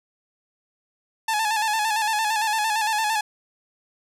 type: tone with vibrato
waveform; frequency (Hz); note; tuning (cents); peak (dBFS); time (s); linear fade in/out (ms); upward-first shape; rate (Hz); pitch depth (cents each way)
sawtooth; 866; A5; -28; -17; 1.28-3.21; 5; square; 8.8; 50
effects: low-pass 12000 Hz 12 dB/octave

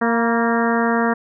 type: harmonic tone with a mistuned harmonic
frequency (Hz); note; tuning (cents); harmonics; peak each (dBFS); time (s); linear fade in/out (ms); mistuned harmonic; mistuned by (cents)
231.5; A#3; -12; 1 / 2 / 3 / 4 / 5 / 6 / 7 / 8; -19 / -22 / -24 / -25 / -26 / -27 / -27 / -28; 0.01-1.14; 10; 4; +35
effects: none

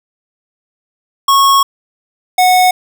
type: tone pair in turn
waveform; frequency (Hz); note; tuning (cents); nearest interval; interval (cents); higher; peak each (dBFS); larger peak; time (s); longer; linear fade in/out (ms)
square; 1099 / 733.5; C#6 / F#5; -15 / -15; perfect fifth; 700; first; -7; neither; 1.28-1.63 / 2.38-2.71; first; 5
effects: none

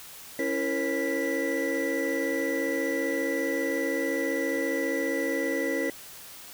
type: tone cluster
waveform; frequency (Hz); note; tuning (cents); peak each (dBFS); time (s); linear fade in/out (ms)
triangle; 276.4 / 331.6 / 466.4 / 541 / 1968; C#4 / E4 / A#4 / C#5 / B6; -5 / +10 / +1 / -42 / -7; -30; 0.39-5.9; 2
effects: tanh soft clip ceiling -13 dBFS + white hiss -45 dBFS RMS until 6.53 s

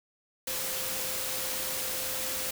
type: tone in noise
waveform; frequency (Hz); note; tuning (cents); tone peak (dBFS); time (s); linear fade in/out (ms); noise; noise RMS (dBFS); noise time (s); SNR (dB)
sine; 520; C5; -11; -43; 0.47-2.51; 5; white; -33; 0.47-2.51; -13
effects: none

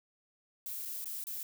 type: noise with dropouts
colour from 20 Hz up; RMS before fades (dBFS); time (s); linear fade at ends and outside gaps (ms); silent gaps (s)
violet; -40; 0.66-1.43; 1; 0.852-0.856 / 1.044-1.057 / 1.24-1.269
effects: none

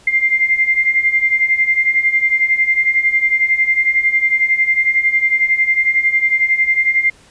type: beating tone pair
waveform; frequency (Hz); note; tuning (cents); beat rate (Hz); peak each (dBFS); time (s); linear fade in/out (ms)
sine; 2093 / 2104; C7 / C7; 0 / +9; 11; -17 / -13; 0.07-7.1; 5
effects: pink hiss -47 dBFS RMS until 7.3 s + resampled to 22050 Hz

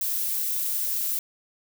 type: noise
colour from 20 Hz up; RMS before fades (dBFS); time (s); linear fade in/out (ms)
violet; -27; 0.01-1.19; 2
effects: none

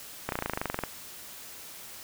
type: slowing click train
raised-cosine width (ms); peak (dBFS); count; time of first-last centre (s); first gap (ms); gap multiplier
0.5; -14; 15; 0.29-0.837; 32; 1.03
effects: white hiss -45 dBFS RMS until 2.03 s

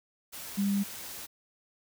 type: tone in noise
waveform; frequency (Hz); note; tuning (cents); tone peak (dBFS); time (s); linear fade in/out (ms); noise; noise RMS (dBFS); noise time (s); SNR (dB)
sine; 200; G3; +35; -25; 0.57-0.84; 20; white; -42; 0.32-1.27; +14
effects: none

